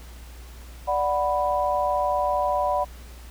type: chord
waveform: sine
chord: B minor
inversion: first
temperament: equal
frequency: 587.3 / 740 / 987.8 Hz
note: D5 / F#5 / B5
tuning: 0 / 0 / 0 cents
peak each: -25 dBFS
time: 0.87-2.85 s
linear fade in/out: 20 ms
effects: added 60 Hz sine -40 dBFS peak until 3.3 s + pink hiss -49 dBFS RMS until 3.3 s